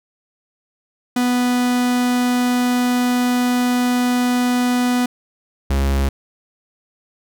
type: tone pair in turn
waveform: 45% pulse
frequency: 246.9 / 68.35 Hz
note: B3 / C#2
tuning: 0 / -24 cents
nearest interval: octave + minor seventh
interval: 2224 cents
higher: first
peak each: -15 dBFS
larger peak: neither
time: 1.16-5.06 / 5.7-6.09 s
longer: first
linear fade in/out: 5 ms
effects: none